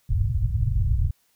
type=low-pass noise; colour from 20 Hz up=white; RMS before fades=-22 dBFS; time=0.09-1.11 s; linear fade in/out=10 ms; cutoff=120 Hz; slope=48 dB/octave; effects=white hiss -66 dBFS RMS until 1.35 s